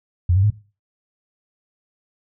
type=tone with pitch steps; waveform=sine; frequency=88.2 / 96.18 / 104.89 Hz; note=F2 / G2 / G#2; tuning=+18 / -32 / +18 cents; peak=-13 dBFS; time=0.29-0.503 s; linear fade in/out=5 ms; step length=71 ms; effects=noise-tail reverb RT60 0.3 s tail -17 dB re dry